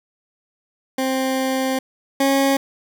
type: tone pair in turn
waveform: 20% pulse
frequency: 263 / 273.3 Hz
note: C4 / C#4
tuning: +9 / -24 cents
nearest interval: minor second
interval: 67 cents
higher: second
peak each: -14 / -10 dBFS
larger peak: second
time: 0.98-1.79 / 2.2-2.57 s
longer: first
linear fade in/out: 5 ms
effects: none